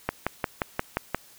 click train, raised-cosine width 0.5 ms, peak -9 dBFS, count 7, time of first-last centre 0.09-1.146 s, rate 5.68 Hz, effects white hiss -53 dBFS RMS until 1.38 s

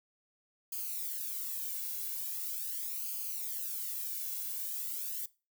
violet noise with flanger, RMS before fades -38 dBFS, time 0.72-5.26 s, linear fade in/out 5 ms, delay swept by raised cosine 0.53 to 1.63 ms, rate 0.41 Hz, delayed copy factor -0.95, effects noise-tail reverb RT60 0.3 s tail -20 dB re dry

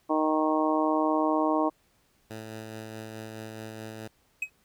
harmonic tone, 155.56 Hz, D#3, in tune, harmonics 2 / 3 / 4 / 5 / 6 / 7, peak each -26 / -33 / -29 / -32 / -31 / -31 dBFS, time 0.09-1.7 s, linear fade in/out 20 ms
10% pulse tone with tremolo, 110 Hz, A2, in tune, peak -29 dBFS, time 2.3-4.08 s, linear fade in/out 10 ms, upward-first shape sine, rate 4.7 Hz, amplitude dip 25%
triangle tone with exponential decay, 2539 Hz, D#7, 34 cents sharp, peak -22 dBFS, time 4.42-4.5 s, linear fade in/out 5 ms, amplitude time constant 16 ms
effects pink hiss -67 dBFS RMS until 4.64 s

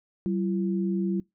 sine tone pair together, 191.05 / 339.5 Hz, G3 / F4, -44 / -49 cents, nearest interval minor seventh, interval 995 cents, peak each -25 / -30 dBFS, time 0.26-1.2 s, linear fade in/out 0 ms, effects noise-tail reverb RT60 0.2 s tail -25 dB re dry

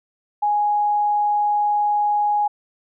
sine tone, 830.6 Hz, G#5, in tune, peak -16 dBFS, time 0.42-2.48 s, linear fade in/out 10 ms, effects none

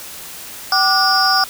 sine tone cluster, 766 / 1179 / 1452 / 4910 / 5390 Hz, G5 / D6 / F#6 / D#8 / E8, -40 / +6 / -33 / -24 / +38 cents, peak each -18 dBFS, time 0.72-1.44 s, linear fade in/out 2 ms, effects white hiss -33 dBFS RMS until 1.49 s

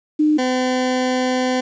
sine / 20% pulse tone pair in turn, 304 / 254.7 Hz, D#4 / C4, -40 / -46 cents, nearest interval minor third, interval 306 cents, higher first, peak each -12 dBFS, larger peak neither, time 0.19-0.38 / 0.38-1.61 s, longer second, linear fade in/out 10 ms, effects resampled to 16000 Hz + 8-bit

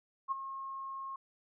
sine tone with ADSR envelope, 1079 Hz, C#6, 47 cents flat, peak -28 dBFS, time 0.28-1.16 s, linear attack 36 ms, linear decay 15 ms, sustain -11 dB, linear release 4 ms, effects none

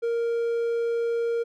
triangle tone, 466.2 Hz, A#4, in tune, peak -21 dBFS, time 0.02-1.44 s, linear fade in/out 20 ms, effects none

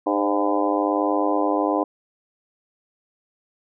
harmonic tone with a mistuned harmonic, 101.2 Hz, G#2, 44 cents flat, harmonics 3 / 4 / 5 / 6 / 7 / 8 / 9 / 10, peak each -23 / -28 / -26 / -28 / -27 / -28 / -32 / -28 dBFS, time 0.06-1.84 s, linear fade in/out 10 ms, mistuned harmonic 5, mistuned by +42 cents, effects none

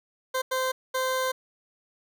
20% pulse tone bursts at uneven times, 518 Hz, C5, 17 cents flat, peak -20 dBFS, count 3, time 0.34-0.42 / 0.51-0.72 / 0.94-1.32 s, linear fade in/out 10 ms, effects none

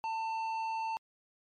triangle tone with tanh clipping, 894 Hz, A5, 27 cents sharp, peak -34 dBFS, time 0.04-0.97 s, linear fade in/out 0 ms, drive 13 dB, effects MP3 64 kbps

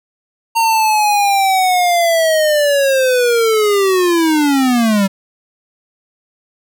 square linear sweep, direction down, 920 to 190 Hz, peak -11 dBFS, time 0.55-5.08 s, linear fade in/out 20 ms, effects none

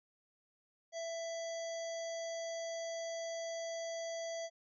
harmonic tone, 664 Hz, E5, 12 cents sharp, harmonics 1 / 3 / 5 / 7 / 9 / 10, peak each -39 / -51 / -54 / -54 / -51 / -56 dBFS, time 0.92-4.5 s, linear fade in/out 50 ms, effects none

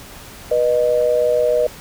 sine tone pair together, 487 / 613.6 Hz, B4 / D#5, -24 / -24 cents, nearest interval major third, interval 400 cents, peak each -16 dBFS, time 0.51-1.67 s, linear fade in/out 5 ms, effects pink hiss -38 dBFS RMS until 1.8 s

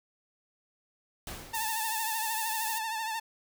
pink noise with exponential decay, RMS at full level -38 dBFS, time 1.27-2.06 s, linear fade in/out 2 ms, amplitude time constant 170 ms
sawtooth tone with vibrato, 889 Hz, A5, 18 cents sharp, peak -28 dBFS, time 1.53-3.2 s, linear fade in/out 10 ms, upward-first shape triangle, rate 13 Hz, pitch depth 65 cents each way
pink high-pass noise, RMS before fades -36 dBFS, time 1.54-2.79 s, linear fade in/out 10 ms, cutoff 8000 Hz, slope 12 dB/octave
effects none

